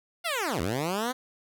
10% pulse linear two-way sweep, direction down then up, 720 to 76.4 to 261.5 Hz, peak -19 dBFS, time 0.24-1.13 s, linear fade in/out 20 ms, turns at 0.61 s, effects none

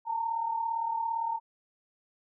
sine tone pair together, 880 / 917.6 Hz, A5 / A#5, 0 / -28 cents, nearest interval minor second, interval 72 cents, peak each -36 / -29 dBFS, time 0.05-1.4 s, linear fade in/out 50 ms, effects none

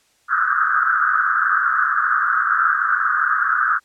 pink band-pass noise, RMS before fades -18 dBFS, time 0.28-3.8 s, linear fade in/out 50 ms, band 1200 to 1600 Hz, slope 96 dB/octave, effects white hiss -60 dBFS RMS until 3.84 s + low-pass 9000 Hz 12 dB/octave

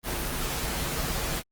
pink noise with comb filter, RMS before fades -30 dBFS, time 0.03-1.43 s, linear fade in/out 50 ms, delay 10 ms, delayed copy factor -0.7, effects Opus 24 kbps

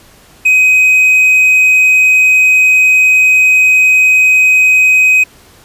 triangle tone, 2519 Hz, D#7, 21 cents sharp, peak -3 dBFS, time 0.45-5.24 s, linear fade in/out 10 ms, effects pink hiss -42 dBFS RMS until 5.64 s + resampled to 32000 Hz

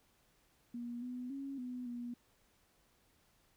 sine tone with pitch steps, 239 / 248.8 / 274.7 / 249.1 / 240.8 Hz, A#3 / B3 / C#4 / B3 / B3, +43 / +13 / -16 / +15 / -44 cents, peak -40 dBFS, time 0.74-2.14 s, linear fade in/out 5 ms, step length 280 ms, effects pink hiss -72 dBFS RMS until 3.56 s

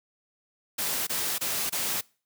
white noise bursts, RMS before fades -29 dBFS, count 4, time 0.78-2.012 s, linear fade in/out 10 ms, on 290 ms, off 24 ms, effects noise-tail reverb RT60 0.4 s tail -25 dB re dry + high-pass 100 Hz 12 dB/octave

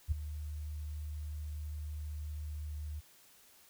sine tone with ADSR envelope, 75.4 Hz, D2, 46 cents sharp, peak -25 dBFS, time 0.08-3.01 s, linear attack 37 ms, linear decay 10 ms, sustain -13 dB, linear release 24 ms, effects white hiss -62 dBFS RMS until 3.69 s

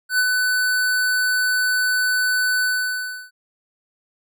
square tone with ADSR envelope, 1500 Hz, F#6, 23 cents sharp, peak -15 dBFS, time 0.09-3.31 s, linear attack 96 ms, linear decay 52 ms, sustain -3 dB, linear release 680 ms, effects none

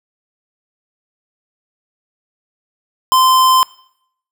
square tone, 1035 Hz, C6, 19 cents flat, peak -9 dBFS, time 3.12-3.63 s, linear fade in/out 0 ms, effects noise-tail reverb RT60 0.7 s tail -22 dB re dry

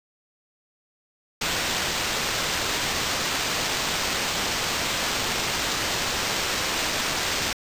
violet noise with sample-and-hold, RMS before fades -26 dBFS, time 1.41-7.53 s, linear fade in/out 5 ms, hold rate 11025 Hz, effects resampled to 32000 Hz

